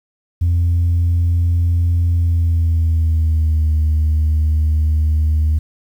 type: tone with pitch glide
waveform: sine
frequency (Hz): 85.7 to 77.24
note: F2 to D#2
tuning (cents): -32 to -12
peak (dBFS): -10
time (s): 0.41-5.59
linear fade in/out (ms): 10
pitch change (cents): -180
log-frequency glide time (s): 2.12-3.74
effects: tanh soft clip ceiling -10 dBFS + 8-bit